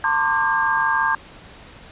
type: tone cluster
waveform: sine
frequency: 902 / 1045 / 1141 / 1187 / 1609 Hz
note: A5 / C6 / C#6 / D6 / G6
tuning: +43 / -2 / +50 / +18 / +45 cents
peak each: -22 / -24 / -28 / -27 / -20 dBFS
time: 0.04-1.15 s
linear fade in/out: 2 ms
effects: pink hiss -43 dBFS RMS until 1.91 s + resampled to 8000 Hz